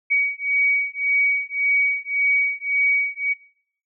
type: beating tone pair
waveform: sine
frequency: 2258 / 2259.8 Hz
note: C#7 / C#7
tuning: +31 / +33 cents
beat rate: 1.8 Hz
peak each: -21 dBFS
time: 0.1-3.34 s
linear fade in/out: 20 ms
effects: noise-tail reverb RT60 0.6 s tail -21 dB re dry